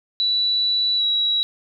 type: tone with pitch glide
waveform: sine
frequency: 3948 to 3882 Hz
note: B7 to B7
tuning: -1 to -31 cents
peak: -17 dBFS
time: 0.2-1.43 s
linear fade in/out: 0 ms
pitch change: -30 cents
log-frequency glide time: 0.97-1.03 s
effects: none

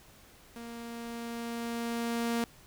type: tone with level ramp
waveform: sawtooth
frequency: 233.5 Hz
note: A#3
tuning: 3 cents sharp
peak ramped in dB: -38 to -24 dBFS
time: 0.56-2.44 s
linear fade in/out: 0 ms
effects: pink hiss -57 dBFS RMS until 2.66 s

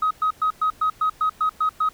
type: tone bursts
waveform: sine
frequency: 1264 Hz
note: D#6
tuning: 27 cents sharp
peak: -16 dBFS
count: 10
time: 0.02-1.89 s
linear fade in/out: 5 ms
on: 88 ms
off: 110 ms
effects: tanh soft clip ceiling -14 dBFS + pink hiss -51 dBFS RMS until 1.93 s

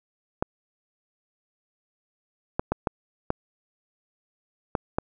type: clicks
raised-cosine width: 1 ms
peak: -9 dBFS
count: 7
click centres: 0.425 / 2.595 / 2.72 / 2.872 / 3.304 / 4.752 / 4.985 s
effects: none

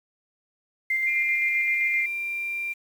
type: tone with tremolo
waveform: sine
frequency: 2093 Hz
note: C7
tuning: in tune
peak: -21 dBFS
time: 0.9-2.06 s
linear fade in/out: 5 ms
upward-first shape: square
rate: 7.7 Hz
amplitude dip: 25%
type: tone with pitch glide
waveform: sine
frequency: 2394 to 2373 Hz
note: D7 to D7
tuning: +33 to +17 cents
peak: -27 dBFS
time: 1.06-2.74 s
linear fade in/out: 20 ms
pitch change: -16 cents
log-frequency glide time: 1.95-2.03 s
effects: 8-bit

